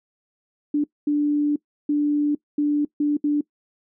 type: tone bursts at uneven times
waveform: sine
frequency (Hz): 293.7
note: D4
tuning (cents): 0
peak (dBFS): -17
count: 6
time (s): 0.74-0.84 / 1.07-1.56 / 1.89-2.35 / 2.58-2.85 / 3-3.17 / 3.24-3.41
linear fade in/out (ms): 5
effects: noise-tail reverb RT60 0.1 s tail -21 dB re dry